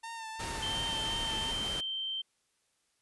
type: tone with vibrato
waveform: sawtooth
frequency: 901 Hz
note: A5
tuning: 41 cents sharp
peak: -36 dBFS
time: 0.03-1.52 s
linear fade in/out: 10 ms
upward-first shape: sine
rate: 2.8 Hz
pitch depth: 37 cents each way
type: noise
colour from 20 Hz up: pink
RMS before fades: -39 dBFS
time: 0.39-1.81 s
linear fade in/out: 10 ms
type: tone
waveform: sine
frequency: 3125 Hz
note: G7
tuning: 6 cents flat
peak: -33 dBFS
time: 0.62-2.22 s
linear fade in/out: 10 ms
effects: white hiss -75 dBFS RMS until 3.01 s + resampled to 24000 Hz